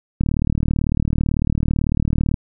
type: click train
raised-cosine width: 5 ms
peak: -6 dBFS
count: 82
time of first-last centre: 0.21-2.342 s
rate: 38 Hz
effects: none